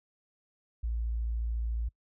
sine tone, 57 Hz, A#1, 38 cents flat, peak -29 dBFS, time 0.83-1.89 s, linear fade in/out 10 ms, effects noise-tail reverb RT60 0.1 s tail -25 dB re dry

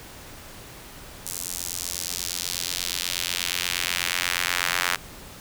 sawtooth tone with high-pass filter sweep, 88.3 Hz, F2, 20 cents sharp, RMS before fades -28 dBFS, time 1.26-4.96 s, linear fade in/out 5 ms, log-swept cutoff 7900 to 1500 Hz, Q 1.2, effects pink hiss -43 dBFS RMS until 5.4 s

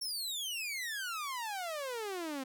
sawtooth exponential sweep, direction down, 5540 to 256.7 Hz, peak -33 dBFS, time 0.01-2.44 s, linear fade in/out 10 ms, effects none

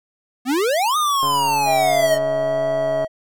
square exponential two-way sweep, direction up then down, 237.3 to 1244.5 to 606 Hz, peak -17 dBFS, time 0.45-2.19 s, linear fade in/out 50 ms, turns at 0.97 s
click train, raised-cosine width 1 ms, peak -16 dBFS, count 257, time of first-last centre 1.23-3.046 s, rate 141 Hz
triangle tone with vibrato, 645 Hz, E5, 38 cents flat, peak -16 dBFS, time 1.65-3.08 s, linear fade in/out 50 ms, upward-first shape sine, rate 1.2 Hz, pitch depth 10 cents each way
effects none

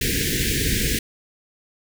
pink band-stop noise, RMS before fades -22 dBFS, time 0.01-0.99 s, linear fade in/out 5 ms, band 480 to 1600 Hz, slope 96 dB/octave, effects none

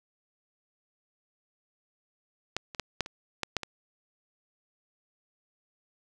clicks, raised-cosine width 0.2 ms, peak -12 / -24 / -13 / -10 / -23 / -12 / -10 / -18 dBFS, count 8, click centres 2.566 / 2.748 / 2.797 / 3.007 / 3.061 / 3.433 / 3.567 / 3.633 s, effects none

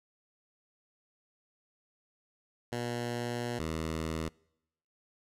10% pulse tone pair in turn, 120.1 / 80.1 Hz, B2 / E2, -48 / -49 cents, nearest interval perfect fifth, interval 701 cents, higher first, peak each -25 dBFS, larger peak neither, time 2.72-3.59 / 3.59-4.29 s, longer first, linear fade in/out 5 ms, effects noise-tail reverb RT60 0.8 s tail -25 dB re dry + low-pass 11000 Hz 12 dB/octave

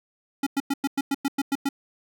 square tone bursts, 277.2 Hz, C#4, in tune, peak -22 dBFS, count 10, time 0.43-1.69 s, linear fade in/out 5 ms, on 36 ms, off 100 ms, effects none

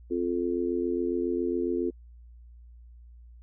sine chord, F major, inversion second, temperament just, 261.9 / 349.2 / 436.5 Hz, C4 / F4 / A4, +2 / 0 / -14 cents, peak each -31 / -28 / -32 dBFS, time 0.1-1.91 s, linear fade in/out 20 ms, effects added 59 Hz sine -47 dBFS peak until 3.42 s

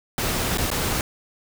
pink noise with dropouts, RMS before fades -24 dBFS, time 0.18-1.01 s, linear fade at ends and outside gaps 1 ms, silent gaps 0.574-0.582 / 0.703-0.714 s, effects none

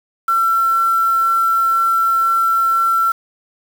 sine tone with quantisation, 1349 Hz, E6, 40 cents sharp, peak -12 dBFS, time 0.28-3.12 s, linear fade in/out 5 ms, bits 5, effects none

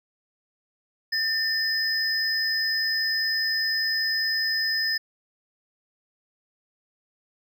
triangle tone pair together, 1795 / 5061 Hz, A6 / D#8, +34 / +29 cents, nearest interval octave + tritone, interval 1795 cents, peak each -24 dBFS, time 1.12-4.98 s, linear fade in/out 10 ms, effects none

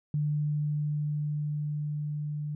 sine tone with level ramp, 148.9 Hz, D3, 24 cents sharp, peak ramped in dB -25 to -31 dBFS, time 0.14-2.55 s, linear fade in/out 2 ms, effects none

